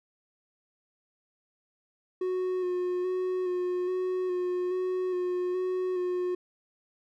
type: tone with vibrato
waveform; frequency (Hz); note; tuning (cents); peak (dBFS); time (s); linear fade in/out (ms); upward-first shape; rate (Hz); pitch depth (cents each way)
triangle; 364.4; F#4; -26; -25; 2.21-6.35; 5; square; 1.2; 19
effects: none